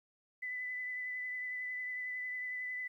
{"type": "tone with vibrato", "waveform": "sine", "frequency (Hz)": 2000, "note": "B6", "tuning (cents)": 21, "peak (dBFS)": -37, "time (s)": [0.42, 2.88], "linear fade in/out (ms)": 10, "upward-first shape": "triangle", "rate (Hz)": 11, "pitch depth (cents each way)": 17, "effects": ["12-bit"]}